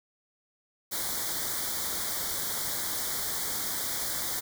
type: band-stop noise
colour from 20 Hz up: white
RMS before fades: -32 dBFS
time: 0.91-4.41 s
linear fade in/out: 20 ms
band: 2200 to 3200 Hz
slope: 96 dB/octave
effects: none